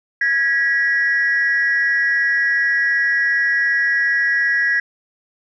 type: tone pair together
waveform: sine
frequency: 1654 / 1931.3 Hz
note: G#6 / B6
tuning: -8 / -39 cents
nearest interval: minor third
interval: 269 cents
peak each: -16 dBFS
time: 0.21-4.8 s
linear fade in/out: 5 ms
effects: tanh soft clip ceiling -9 dBFS